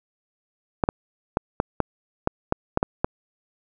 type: clicks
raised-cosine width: 1 ms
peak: -5 dBFS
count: 10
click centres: 0.838 / 0.889 / 1.371 / 1.601 / 1.803 / 2.274 / 2.524 / 2.774 / 2.829 / 3.045 s
effects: none

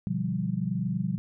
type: chord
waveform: sine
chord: G dominant seventh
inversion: first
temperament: equal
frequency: 123.47 / 146.83 / 174.61 / 196 Hz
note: B2 / D3 / F3 / G3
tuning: 0 / 0 / 0 / 0 cents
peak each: -33 / -35 / -30 / -31 dBFS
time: 0.07-1.18 s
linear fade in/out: 0 ms
effects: none

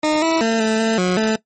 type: tone with pitch steps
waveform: 20% pulse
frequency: 306.6 / 326.3 / 225.9 / 220.2 / 223.6 / 181.6 / 219.3 Hz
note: D#4 / E4 / A3 / A3 / A3 / F#3 / A3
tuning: -25 / -18 / +46 / +2 / +28 / -32 / -6 cents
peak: -10 dBFS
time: 0.03-1.36 s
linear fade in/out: 5 ms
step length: 190 ms
effects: noise-tail reverb RT60 0.1 s tail -18 dB re dry + MP3 32 kbps

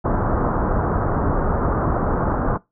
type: low-pass noise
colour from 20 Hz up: pink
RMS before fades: -20 dBFS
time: 0.04-2.58 s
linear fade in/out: 20 ms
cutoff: 1400 Hz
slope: 48 dB/octave
effects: noise-tail reverb RT60 0.2 s tail -21 dB re dry

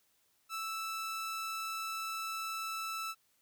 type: tone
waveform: sawtooth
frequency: 1318.5 Hz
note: E6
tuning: in tune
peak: -33 dBFS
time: 0.49-3.15 s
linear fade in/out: 50 ms
effects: white hiss -73 dBFS RMS until 3.41 s

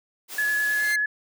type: high-pass noise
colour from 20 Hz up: white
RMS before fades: -36 dBFS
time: 0.28-0.96 s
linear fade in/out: 50 ms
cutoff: 230 Hz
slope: 24 dB/octave
type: tone with vibrato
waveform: sine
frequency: 1700 Hz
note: G#6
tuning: 40 cents sharp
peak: -21 dBFS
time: 0.38-1.06 s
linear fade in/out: 5 ms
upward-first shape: sine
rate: 9.4 Hz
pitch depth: 10 cents each way
type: tone with exponential growth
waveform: sawtooth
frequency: 2093 Hz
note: C7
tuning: in tune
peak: -21 dBFS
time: 0.57-0.96 s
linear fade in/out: 5 ms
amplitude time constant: 84 ms
effects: none

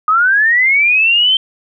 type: linear sweep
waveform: sine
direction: up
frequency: 1228 to 3136 Hz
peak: -8 dBFS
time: 0.08-1.37 s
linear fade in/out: 2 ms
effects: none

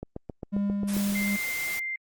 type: click train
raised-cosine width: 2 ms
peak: -21 dBFS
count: 8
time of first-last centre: 0.03-0.967 s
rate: 7.47 Hz
type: tone with tremolo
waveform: triangle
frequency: 201.4 Hz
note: G3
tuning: 47 cents sharp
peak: -22 dBFS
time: 0.52-1.37 s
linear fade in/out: 20 ms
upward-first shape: sine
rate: 2.5 Hz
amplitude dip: 25%
type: noise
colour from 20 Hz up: white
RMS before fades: -36 dBFS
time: 0.87-1.8 s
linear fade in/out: 20 ms
type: tone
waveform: sine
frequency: 2093 Hz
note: C7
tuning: in tune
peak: -29 dBFS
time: 1.15-1.96 s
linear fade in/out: 5 ms
effects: Opus 32 kbps

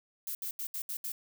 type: noise bursts at uneven times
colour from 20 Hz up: violet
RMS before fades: -37 dBFS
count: 6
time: 0.27-0.35 / 0.42-0.51 / 0.59-0.67 / 0.74-0.82 / 0.89-0.97 / 1.04-1.12 s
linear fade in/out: 2 ms
effects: none

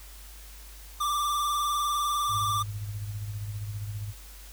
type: tone with vibrato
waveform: square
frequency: 1174.7 Hz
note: D6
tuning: in tune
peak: -26 dBFS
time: 1-2.63 s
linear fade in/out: 10 ms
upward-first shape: sine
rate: 20 Hz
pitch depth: 50 cents each way
type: tone with tremolo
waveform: sine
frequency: 103.83 Hz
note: G#2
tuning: in tune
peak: -30 dBFS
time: 2.28-4.14 s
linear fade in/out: 50 ms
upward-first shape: sine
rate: 15 Hz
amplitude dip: 50%
effects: added 50 Hz sine -45 dBFS peak until 4.52 s + white hiss -50 dBFS RMS until 4.52 s

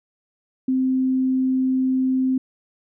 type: tone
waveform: sine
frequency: 260.1 Hz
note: C4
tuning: 10 cents flat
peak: -17 dBFS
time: 0.68-2.38 s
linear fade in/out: 5 ms
effects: none

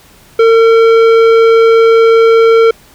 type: tone with tanh clipping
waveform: triangle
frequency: 454.2 Hz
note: A#4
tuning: 45 cents flat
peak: -5 dBFS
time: 0.39-2.71 s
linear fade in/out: 5 ms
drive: 17 dB
effects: pink hiss -42 dBFS RMS until 2.94 s

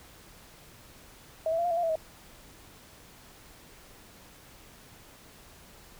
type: tone with pitch steps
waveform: sine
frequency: 641 / 659 / 684 / 705 / 668 / 699 / 659 / 635 Hz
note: E5 / E5 / F5 / F5 / E5 / F5 / E5 / D#5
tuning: -49 / -1 / -36 / +16 / +23 / +1 / -1 / +35 cents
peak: -25 dBFS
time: 1.46-1.956 s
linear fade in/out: 2 ms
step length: 62 ms
effects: pink hiss -53 dBFS RMS until 5.99 s

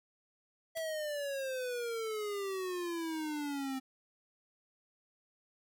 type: exponential sweep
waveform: square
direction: down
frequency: 659.3 to 261.1 Hz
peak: -36 dBFS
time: 0.75-3.8 s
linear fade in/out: 20 ms
type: noise with exponential decay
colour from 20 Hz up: white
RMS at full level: -45 dBFS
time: 0.77-0.85 s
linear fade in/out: 0 ms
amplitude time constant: 16 ms
effects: none

